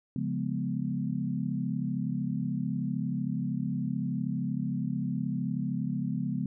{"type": "chord", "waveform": "sine", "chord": "C# dominant seventh", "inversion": "none", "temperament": "equal", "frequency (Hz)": [138.59, 174.61, 207.7, 246.9], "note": ["C#3", "E#3", "G#3", "B3"], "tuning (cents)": [0, 0, 0, 0], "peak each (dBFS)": -34, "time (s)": [0.16, 6.46], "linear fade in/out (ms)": 2, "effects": []}